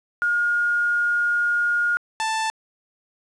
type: tone pair in turn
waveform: sine / sawtooth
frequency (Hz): 1426 / 882.8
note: F6 / A5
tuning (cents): +36 / +5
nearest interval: minor sixth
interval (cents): 831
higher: first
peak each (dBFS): -18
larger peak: neither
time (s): 0.22-1.97 / 2.2-2.5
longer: first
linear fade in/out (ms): 0
effects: resampled to 22050 Hz + 8-bit